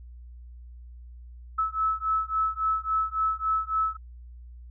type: beating tone pair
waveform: sine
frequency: 1300 / 1303.6 Hz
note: E6 / E6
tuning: -24 / -20 cents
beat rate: 3.6 Hz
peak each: -27 dBFS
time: 1.58-3.97 s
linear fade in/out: 10 ms
effects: added 60 Hz sine -42 dBFS peak until 4.7 s